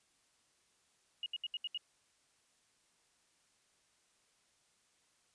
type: tone bursts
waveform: sine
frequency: 2873 Hz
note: F7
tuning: 48 cents sharp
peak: -36 dBFS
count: 6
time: 1.23-1.776 s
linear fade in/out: 2 ms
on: 31 ms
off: 72 ms
effects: white hiss -73 dBFS RMS until 5.34 s + resampled to 22050 Hz